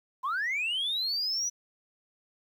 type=linear sweep; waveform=sine; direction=up; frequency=980 to 5950 Hz; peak=-26 dBFS; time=0.23-1.5 s; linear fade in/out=20 ms; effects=tanh soft clip ceiling -25 dBFS + 10-bit